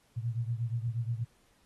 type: beating tone pair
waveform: sine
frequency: 114.3 / 122.7 Hz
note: A#2 / B2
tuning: -34 / -11 cents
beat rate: 8.4 Hz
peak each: -32 / -35 dBFS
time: 0.16-1.25 s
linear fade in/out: 20 ms
effects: pink hiss -68 dBFS RMS until 1.65 s + AAC 32 kbps